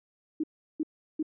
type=tone bursts; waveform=sine; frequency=311.1 Hz; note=D#4; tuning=in tune; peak=-26 dBFS; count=3; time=0.4-1.228 s; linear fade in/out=5 ms; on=36 ms; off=360 ms; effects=none